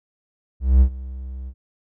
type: tone with ADSR envelope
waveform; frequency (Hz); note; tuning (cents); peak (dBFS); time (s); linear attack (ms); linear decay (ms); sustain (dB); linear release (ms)
triangle; 64.7; C2; -19; -6; 0.6-1.54; 210; 81; -21; 60
effects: none